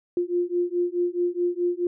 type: beating tone pair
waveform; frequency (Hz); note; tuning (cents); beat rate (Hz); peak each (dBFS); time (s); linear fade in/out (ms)
sine; 349.7 / 354.4; F4 / F4; +2 / +25; 4.7; -25; 0.17-1.87; 2
effects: none

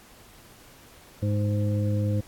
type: harmonic tone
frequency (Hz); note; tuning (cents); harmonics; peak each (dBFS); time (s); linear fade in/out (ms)
103.6; G#2; -4; 1 / 2 / 3 / 5; -23 / -31 / -34 / -34; 1.22-2.21; 10
effects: pink hiss -52 dBFS RMS until 2.27 s + AAC 64 kbps

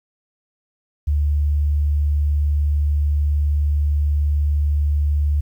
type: tone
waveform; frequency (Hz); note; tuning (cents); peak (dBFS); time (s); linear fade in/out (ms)
sine; 73.42; D2; 0; -15; 1.07-5.41; 10
effects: 9-bit

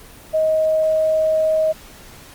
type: tone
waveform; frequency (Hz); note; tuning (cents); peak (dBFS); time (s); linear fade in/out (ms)
sine; 630; D#5; +21; -14; 0.33-1.73; 20
effects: pink hiss -42 dBFS RMS until 2.34 s + Opus 24 kbps

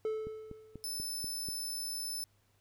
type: tone with exponential decay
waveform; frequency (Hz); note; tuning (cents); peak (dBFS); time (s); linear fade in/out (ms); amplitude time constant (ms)
triangle; 436; A4; -16; -28; 0.05-1.07; 1; 220
type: click train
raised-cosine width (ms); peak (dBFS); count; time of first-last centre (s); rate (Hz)
3; -31; 6; 0.27-1.487; 4.11
type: tone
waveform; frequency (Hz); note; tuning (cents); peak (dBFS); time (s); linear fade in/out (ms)
20% pulse; 5274; E8; 0; -31; 0.84-2.24; 0
effects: added 101 Hz sine -70 dBFS peak until 2.6 s + pink hiss -73 dBFS RMS until 2.6 s

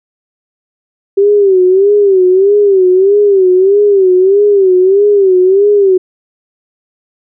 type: tone with vibrato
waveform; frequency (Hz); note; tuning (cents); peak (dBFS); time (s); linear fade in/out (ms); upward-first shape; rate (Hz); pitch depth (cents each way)
sine; 388.6; G4; -15; -4; 1.17-5.98; 10; sine; 1.6; 110
effects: none

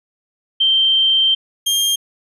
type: tone pair in turn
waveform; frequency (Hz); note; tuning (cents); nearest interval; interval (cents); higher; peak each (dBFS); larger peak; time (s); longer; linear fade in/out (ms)
sine / sawtooth; 3136 / 3206; G7 / G7; 0 / +38; unison; 38; second; -11 / -11; neither; 0.6-1.35 / 1.66-1.96; first; 10
effects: resampled to 32000 Hz

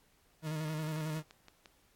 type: tone with vibrato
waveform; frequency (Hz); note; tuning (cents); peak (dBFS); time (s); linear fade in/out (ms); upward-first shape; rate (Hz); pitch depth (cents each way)
40% pulse; 155.56; D#3; 0; -34; 0.42-1.23; 50; square; 11; 32
type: click train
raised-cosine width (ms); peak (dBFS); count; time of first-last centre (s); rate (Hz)
0.2; -34; 5; 0.96-1.658; 5.73
effects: pink hiss -69 dBFS RMS until 1.95 s + AAC 64 kbps

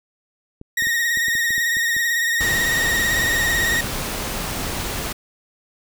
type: clicks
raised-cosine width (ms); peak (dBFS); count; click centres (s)
3; -24; 10; 0.614 / 0.823 / 0.87 / 1.173 / 1.283 / 1.353 / 1.506 / 1.58 / 1.769 / 1.966
type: tone with vibrato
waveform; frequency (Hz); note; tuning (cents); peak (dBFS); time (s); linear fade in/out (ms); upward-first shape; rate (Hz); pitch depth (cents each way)
40% pulse; 1870; A#6; +5; -17; 0.77-3.81; 5; triangle; 18; 53
type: noise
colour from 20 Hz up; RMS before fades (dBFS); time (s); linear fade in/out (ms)
pink; -26; 2.4-5.13; 10
effects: none

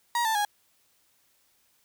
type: tone with pitch steps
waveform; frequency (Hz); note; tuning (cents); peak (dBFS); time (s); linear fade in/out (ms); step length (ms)
35% pulse; 950 / 886.4 / 827; A#5 / A5 / G#5; +33 / +13 / -8; -22; 0.15-0.45; 2; 100
effects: white hiss -67 dBFS RMS until 1.84 s

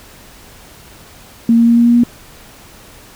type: tone with pitch steps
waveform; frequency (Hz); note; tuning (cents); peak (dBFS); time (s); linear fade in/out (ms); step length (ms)
sine; 231 / 232.6 / 234.2 / 235.9 / 237.5 / 239.1; A#3 / A#3 / A#3 / A#3 / A#3 / A#3; -16 / -4 / +8 / +21 / +33 / +44; -6; 1.49-2.036; 2; 91
effects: pink hiss -40 dBFS RMS until 3.15 s

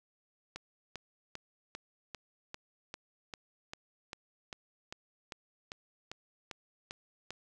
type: click train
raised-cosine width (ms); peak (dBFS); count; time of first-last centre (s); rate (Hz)
0.2; -24; 18; 0.56-7.306; 2.52
effects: none

